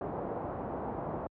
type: low-pass noise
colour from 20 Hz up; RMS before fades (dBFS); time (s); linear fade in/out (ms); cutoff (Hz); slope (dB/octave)
white; -37; 0.01-1.27; 2; 880; 24
effects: high-pass 60 Hz 12 dB/octave